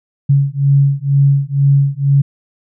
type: beating tone pair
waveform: sine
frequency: 138.59 / 140.69 Hz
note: C#3 / C#3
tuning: 0 / +26 cents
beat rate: 2.1 Hz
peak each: -12 dBFS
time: 0.29-2.22 s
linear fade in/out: 10 ms
effects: none